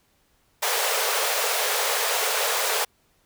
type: high-pass noise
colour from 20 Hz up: pink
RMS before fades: -24 dBFS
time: 0.62-2.85 s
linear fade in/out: 10 ms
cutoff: 420 Hz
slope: 96 dB/octave
effects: pink hiss -65 dBFS RMS until 3.25 s